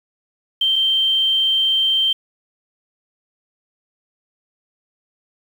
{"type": "tone pair in turn", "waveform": "sine", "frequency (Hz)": [3136, 3136], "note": ["G7", "G7"], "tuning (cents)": [0, 0], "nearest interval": "unison", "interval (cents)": 0, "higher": "neither", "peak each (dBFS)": -14, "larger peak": "neither", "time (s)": [[0.61, 0.76], [0.76, 2.13]], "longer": "second", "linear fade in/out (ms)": 5, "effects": ["7-bit"]}